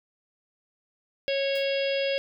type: harmonic tone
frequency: 550 Hz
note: C#5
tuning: 14 cents flat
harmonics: 1 / 3 / 4 / 5 / 6 / 7 / 8 / 9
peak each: -25 / -39 / -37 / -34 / -35 / -46 / -46 / -39 dBFS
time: 1.28-2.18 s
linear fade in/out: 0 ms
type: noise with exponential decay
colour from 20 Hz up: white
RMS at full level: -44 dBFS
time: 1.55-1.71 s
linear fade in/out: 5 ms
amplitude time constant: 34 ms
effects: none